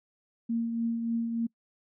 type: tone with tremolo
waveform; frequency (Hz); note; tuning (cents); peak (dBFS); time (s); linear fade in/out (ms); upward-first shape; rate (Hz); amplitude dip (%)
sine; 230.9; A#3; -16; -25; 0.49-1.47; 10; triangle; 3.4; 45
effects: noise-tail reverb RT60 0.1 s tail -26 dB re dry